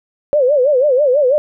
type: tone with vibrato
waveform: sine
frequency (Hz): 546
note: C#5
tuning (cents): -26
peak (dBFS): -9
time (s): 0.33-1.38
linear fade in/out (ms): 0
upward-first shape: sine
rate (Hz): 6.1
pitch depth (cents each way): 180
effects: none